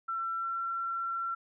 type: tone with pitch glide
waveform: sine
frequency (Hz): 1346 to 1357.7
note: E6 to F6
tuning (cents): +36 to -49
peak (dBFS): -31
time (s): 0.08-1.35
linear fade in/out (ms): 10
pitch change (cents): +15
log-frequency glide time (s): 0.18-0.64
effects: none